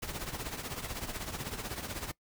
pink noise with tremolo, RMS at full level -36 dBFS, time 0.02-2.12 s, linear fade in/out 10 ms, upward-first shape triangle, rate 16 Hz, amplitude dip 75%, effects noise-tail reverb RT60 0.1 s tail -21 dB re dry

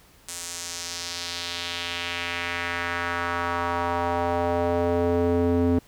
square tone with band-pass filter sweep, 86.5 Hz, F2, 16 cents flat, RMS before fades -26 dBFS, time 0.28-5.79 s, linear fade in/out 5 ms, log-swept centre 8200 to 310 Hz, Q 1.8, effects pink hiss -55 dBFS RMS until 5.87 s

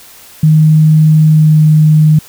sine tone with pitch glide, 155.56 to 154.22 Hz, D#3 to D#3, 0 to -15 cents, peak -3 dBFS, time 0.43-2.19 s, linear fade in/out 5 ms, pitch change -15 cents, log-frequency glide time 1.25-1.58 s, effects white hiss -37 dBFS RMS until 2.28 s

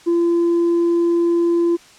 sine tone with tanh clipping, 341.3 Hz, F4, 40 cents flat, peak -14 dBFS, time 0.06-1.77 s, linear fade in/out 20 ms, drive 1 dB, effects white hiss -46 dBFS RMS until 1.98 s + low-pass 7000 Hz 12 dB/octave

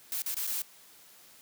blue noise with dropouts, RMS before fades -33 dBFS, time 0.12-0.62 s, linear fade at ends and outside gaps 2 ms, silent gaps 0.221-0.261 / 0.344-0.366 / 0.469-0.473 s, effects white hiss -56 dBFS RMS until 1.41 s + high-pass 100 Hz 12 dB/octave

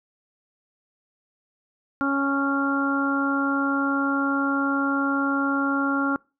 harmonic tone, 277.2 Hz, C#4, in tune, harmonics 1 / 2 / 3 / 4 / 5, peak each -23 / -33 / -33 / -31 / -25 dBFS, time 2.01-6.16 s, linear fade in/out 0 ms, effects noise-tail reverb RT60 0.3 s tail -25 dB re dry

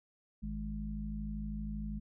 harmonic tone, 52.7 Hz, G#1, 26 cents sharp, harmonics 1 / 3 / 4, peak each -39 / -45 / -40 dBFS, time 0.42-2 s, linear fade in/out 20 ms, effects none

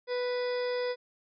harmonic tone, 493.9 Hz, B4, in tune, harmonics 1 / 2 / 3 / 4 / 5 / 7 / 8 / 9 / 10, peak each -29 / -42 / -45 / -42 / -50 / -48 / -54 / -54 / -45 dBFS, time 0.07-0.96 s, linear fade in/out 50 ms, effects none

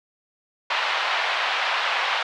pink band-pass noise, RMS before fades -24 dBFS, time 0.7-2.23 s, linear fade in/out 5 ms, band 750 to 3700 Hz, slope 24 dB/octave, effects none

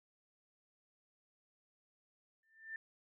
sine tone with exponential growth, 1785 Hz, A6, 24 cents sharp, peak -39 dBFS, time 2.43-2.76 s, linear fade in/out 2 ms, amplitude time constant 71 ms, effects none

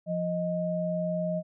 sine tone pair together, 174 / 624 Hz, F3 / D#5, -6 / +5 cents, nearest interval octave + minor seventh, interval 2211 cents, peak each -30 / -29 dBFS, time 0.06-1.43 s, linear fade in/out 50 ms, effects none

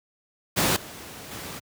pink noise with level steps, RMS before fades -21 / -40 / -36 dBFS, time 0.56-1.6 s, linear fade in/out 20 ms, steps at 0.76 / 1.31 s, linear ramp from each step 5 ms, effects high-pass 100 Hz 12 dB/octave

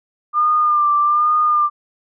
sine tone with vibrato, 1200 Hz, D6, 37 cents sharp, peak -12 dBFS, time 0.33-1.7 s, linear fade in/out 50 ms, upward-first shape sine, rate 1.2 Hz, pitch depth 36 cents each way, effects none

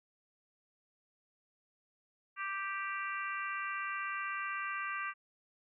harmonic tone, 392 Hz, G4, in tune, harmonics 3 / 4 / 5 / 6 / 7, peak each -39 / -41 / -43 / -45 / -46 dBFS, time 2.36-5.14 s, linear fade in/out 50 ms, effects none

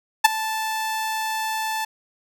sawtooth tone with ADSR envelope, 878 Hz, A5, 4 cents flat, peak -3 dBFS, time 0.24-1.85 s, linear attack 11 ms, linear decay 17 ms, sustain -17 dB, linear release 7 ms, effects none

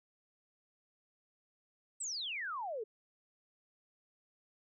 sine exponential sweep, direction down, 8372 to 410.3 Hz, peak -37 dBFS, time 2-2.84 s, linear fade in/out 10 ms, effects none

